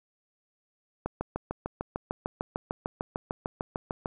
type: click train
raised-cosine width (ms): 1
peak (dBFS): -16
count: 21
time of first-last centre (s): 1.06-4.059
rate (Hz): 6.67
effects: none